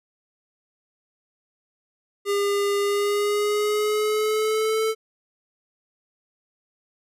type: tone with pitch glide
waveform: square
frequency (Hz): 403.9 to 440.5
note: G#4 to A4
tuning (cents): -48 to +2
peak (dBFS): -21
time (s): 2.25-4.95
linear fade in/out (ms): 50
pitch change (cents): +150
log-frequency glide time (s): 2.8-4.84
effects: resampled to 32000 Hz